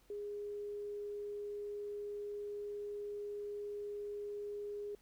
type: tone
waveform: sine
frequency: 411.6 Hz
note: G#4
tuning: 16 cents flat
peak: -40 dBFS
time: 0.1-4.95 s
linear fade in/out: 2 ms
effects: added 45 Hz sine -70 dBFS peak until 5.01 s + pink hiss -70 dBFS RMS until 5.01 s